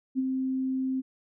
sine tone with ADSR envelope, 261.9 Hz, C4, 2 cents sharp, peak -22 dBFS, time 0.15-1.02 s, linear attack 37 ms, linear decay 28 ms, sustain -4 dB, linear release 27 ms, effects none

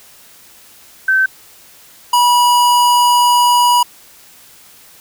sine / square tone pair in turn, 1543 / 972 Hz, G6 / B5, -28 / -28 cents, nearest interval minor sixth, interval 800 cents, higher first, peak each -9 dBFS, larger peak neither, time 1.08-1.26 / 2.13-3.83 s, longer second, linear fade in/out 5 ms, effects white hiss -43 dBFS RMS until 5 s

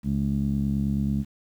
15% pulse tone with low-pass filter, 69.3 Hz, C#2, in tune, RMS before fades -25 dBFS, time 0.03-1.25 s, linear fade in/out 50 ms, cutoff 210 Hz, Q 2.8, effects 9-bit

